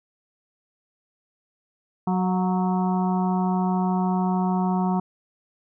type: harmonic tone with a mistuned harmonic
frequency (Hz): 185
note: F#3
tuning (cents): 0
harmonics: 1 / 2 / 4 / 5 / 6 / 7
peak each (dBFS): -21 / -32 / -29 / -30 / -36 / -41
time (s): 2.07-5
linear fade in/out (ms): 5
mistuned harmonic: 4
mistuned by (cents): -27
effects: none